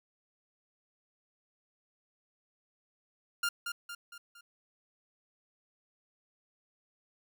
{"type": "tone with echo", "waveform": "sawtooth", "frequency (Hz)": 1400, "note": "F6", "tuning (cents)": 4, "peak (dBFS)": -25, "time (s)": [3.43, 3.49], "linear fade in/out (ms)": 5, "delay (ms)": 230, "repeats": 4, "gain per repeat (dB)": -6, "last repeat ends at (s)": 4.41, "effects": []}